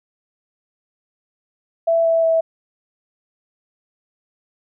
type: tone with pitch steps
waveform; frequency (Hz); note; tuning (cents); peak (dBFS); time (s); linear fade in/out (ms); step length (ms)
sine; 664 / 658.7 / 653.3; E5 / E5 / E5; +12 / -1 / -16; -13; 1.87-2.41; 10; 180
effects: none